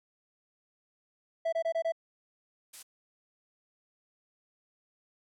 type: tone bursts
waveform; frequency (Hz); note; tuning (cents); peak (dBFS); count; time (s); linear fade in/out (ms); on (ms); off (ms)
triangle; 659.3; E5; 0; -25; 5; 1.45-1.922; 10; 76; 23
type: noise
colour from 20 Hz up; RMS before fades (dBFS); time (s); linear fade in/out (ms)
blue; -43; 2.73-2.83; 10
effects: low-pass 10000 Hz 12 dB/octave